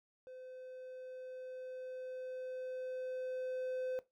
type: tone with level ramp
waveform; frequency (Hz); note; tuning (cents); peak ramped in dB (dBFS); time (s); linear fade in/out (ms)
triangle; 512; C5; -38; -47 to -34; 0.27-3.99; 0
effects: noise-tail reverb RT60 0.2 s tail -17 dB re dry